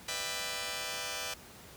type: chord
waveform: 5% pulse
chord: E minor seventh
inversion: second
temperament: just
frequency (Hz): 494.4 / 593.3 / 659.3 / 791.1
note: B4 / D5 / E5 / G5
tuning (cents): +2 / +18 / 0 / +16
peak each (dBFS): -30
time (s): 0.08-1.34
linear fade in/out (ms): 5
effects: pink hiss -52 dBFS RMS until 1.76 s + high-pass 60 Hz 12 dB/octave